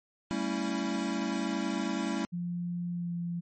square chord, A dominant seventh, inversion third, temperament equal with one note detuned, 196 / 225.5 / 277.2 / 329.6 Hz, G3 / A3 / C#4 / E4, 0 / +43 / 0 / 0 cents, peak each -36 dBFS, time 0.31-2.25 s, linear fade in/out 0 ms
sine tone with pitch glide, 174.61 to 172.21 Hz, F3 to F3, 0 to -24 cents, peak -31 dBFS, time 2.32-3.41 s, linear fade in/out 20 ms, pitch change -24 cents, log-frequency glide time 2.91-3.14 s
effects MP3 32 kbps

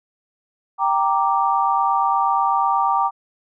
sine chord, G minor, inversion none, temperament equal, 784 / 932.3 / 1174.7 Hz, G5 / Bb5 / D6, 0 / 0 / 0 cents, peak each -20 dBFS, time 0.78-3.11 s, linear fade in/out 50 ms, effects none

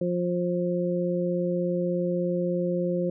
harmonic tone, 176.7 Hz, F3, 21 cents sharp, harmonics 1 / 2 / 3, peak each -27 / -29 / -28 dBFS, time 0.01-3.1 s, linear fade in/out 5 ms, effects none

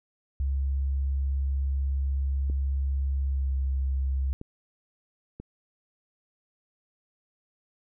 sine tone with pitch glide, 68.2 to 66.91 Hz, C#2 to C2, -28 to +39 cents, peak -24 dBFS, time 0.4-4.33 s, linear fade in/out 0 ms, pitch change -33 cents, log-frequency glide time 3.24-3.53 s
clicks, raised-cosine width 3 ms, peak -26 dBFS, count 3, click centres 2.499 / 4.414 / 5.4 s
effects none

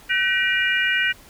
harmonic tone with a mistuned harmonic, 476.7 Hz, A#4, 39 cents sharp, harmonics 3 / 4 / 5 / 6, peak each -22 / -23 / -24 / -25 dBFS, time 0.09-1.13 s, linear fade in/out 20 ms, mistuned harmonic 3, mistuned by +100 cents, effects pink hiss -48 dBFS RMS until 1.29 s

